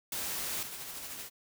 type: noise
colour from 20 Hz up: white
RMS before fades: -36 dBFS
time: 0.12-0.63 s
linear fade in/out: 2 ms
type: noise with tremolo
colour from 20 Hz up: white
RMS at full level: -41 dBFS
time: 0.49-1.3 s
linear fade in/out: 50 ms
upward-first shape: sine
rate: 13 Hz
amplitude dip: 35%
effects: none

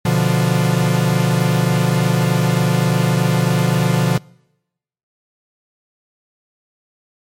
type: chord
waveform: 45% pulse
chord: B diminished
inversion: none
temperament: equal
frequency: 123.47 / 146.83 / 174.61 Hz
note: B2 / D3 / F3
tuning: 0 / 0 / 0 cents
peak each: -18 / -18 / -17 dBFS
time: 0.05-4.18 s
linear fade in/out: 5 ms
effects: noise-tail reverb RT60 0.9 s tail -26 dB re dry + MP3 64 kbps

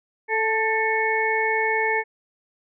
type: harmonic tone with a mistuned harmonic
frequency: 440 Hz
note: A4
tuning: in tune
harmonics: 1 / 2 / 4 / 5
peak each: -25 / -25 / -25 / -25 dBFS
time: 0.28-2.04 s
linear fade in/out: 50 ms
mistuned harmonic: 4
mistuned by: +24 cents
effects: none

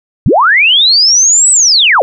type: linear two-way sweep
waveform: sine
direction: up then down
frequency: 71.6 to 8080 to 433.3 Hz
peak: -4 dBFS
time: 0.26-2.02 s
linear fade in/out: 0 ms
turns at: 1.51 s
effects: none

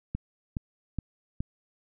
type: click train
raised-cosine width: 5 ms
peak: -18 dBFS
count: 4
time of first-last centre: 0.15-1.405 s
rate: 2.39 Hz
effects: none

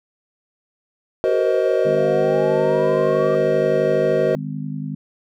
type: chord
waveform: triangle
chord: C half-diminished seventh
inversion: second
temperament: just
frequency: 376.7 / 470.9 / 523.3 / 627.9 Hz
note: Gb4 / Bb4 / C5 / Eb5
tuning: +31 / +18 / 0 / +16 cents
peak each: -19 dBFS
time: 1.24-4.35 s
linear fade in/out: 0 ms
type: linear sweep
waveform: sine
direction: up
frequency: 393 to 1174.7 Hz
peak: -28 dBFS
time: 1.28-3.35 s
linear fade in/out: 0 ms
type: harmonic tone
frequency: 50.8 Hz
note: G#1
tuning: 38 cents flat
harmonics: 3 / 4 / 5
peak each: -27 / -30 / -30 dBFS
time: 1.85-4.95 s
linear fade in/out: 5 ms
effects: none

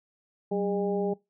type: harmonic tone with a mistuned harmonic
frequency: 202.8 Hz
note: G#3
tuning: 41 cents flat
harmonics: 1 / 2 / 3 / 4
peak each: -30 / -28 / -35 / -36 dBFS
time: 0.51-1.14 s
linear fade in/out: 10 ms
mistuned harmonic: 1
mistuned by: -120 cents
effects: noise-tail reverb RT60 0.2 s tail -22 dB re dry

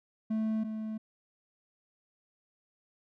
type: tone pair in turn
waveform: triangle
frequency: 219.1 / 218 Hz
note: A3 / A3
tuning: -7 / -16 cents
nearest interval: unison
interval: 9 cents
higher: first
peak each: -26 / -32 dBFS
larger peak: first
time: 0.3-0.64 / 0.64-0.98 s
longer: neither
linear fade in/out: 10 ms
effects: none

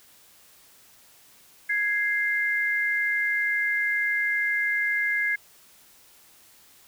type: tone pair together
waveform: sine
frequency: 1660.4 / 2093 Hz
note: G#6 / C7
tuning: -1 / 0 cents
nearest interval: major third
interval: 401 cents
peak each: -25 dBFS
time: 1.69-5.36 s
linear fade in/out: 10 ms
effects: white hiss -55 dBFS RMS until 6.87 s

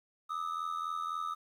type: ring-modulated tone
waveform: triangle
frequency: 1244.5 Hz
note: D#6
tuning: in tune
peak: -29 dBFS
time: 0.29-1.35 s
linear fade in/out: 20 ms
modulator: 41.9 Hz
effects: 11-bit

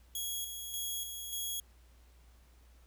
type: tone with tremolo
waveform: 10% pulse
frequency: 3322 Hz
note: G#7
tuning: in tune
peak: -27 dBFS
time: 0.15-1.6 s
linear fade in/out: 2 ms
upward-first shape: square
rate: 1.7 Hz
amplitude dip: 45%
effects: added 60 Hz sine -58 dBFS peak until 2.86 s + pink hiss -68 dBFS RMS until 2.86 s

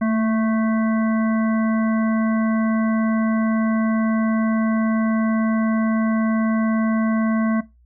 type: harmonic tone with a mistuned harmonic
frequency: 219.8 Hz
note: A3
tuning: 2 cents flat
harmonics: 1 / 3 / 5 / 7 / 9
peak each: -17 / -27 / -31 / -34 / -36 dBFS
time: 0.01-7.61 s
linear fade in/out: 10 ms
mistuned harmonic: 1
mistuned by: +23 cents
effects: noise-tail reverb RT60 0.2 s tail -18 dB re dry + added 60 Hz sine -51 dBFS peak until 7.85 s

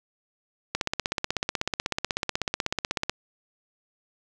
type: click train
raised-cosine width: 0.2 ms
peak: -8 dBFS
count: 39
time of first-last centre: 0.75-3.096 s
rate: 16.2 Hz
effects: none

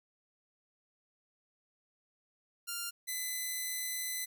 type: tone pair in turn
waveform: 5% pulse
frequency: 1396.9 / 2014 Hz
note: F6 / B6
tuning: 0 / +33 cents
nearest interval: tritone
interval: 633 cents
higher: second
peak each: -25 dBFS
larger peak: neither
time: 2.67-2.91 / 3.07-4.26 s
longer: second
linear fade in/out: 20 ms
effects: none

